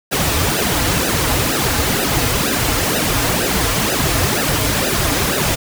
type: noise with flanger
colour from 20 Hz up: pink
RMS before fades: -17 dBFS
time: 0.11-5.56 s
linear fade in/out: 20 ms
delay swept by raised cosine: 0.89 to 5.49 ms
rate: 2.1 Hz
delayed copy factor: -1
effects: none